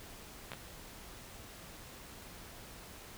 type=clicks; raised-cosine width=0.3 ms; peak=-25 dBFS; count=2; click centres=0.518 / 0.534 s; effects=pink hiss -51 dBFS RMS until 3.17 s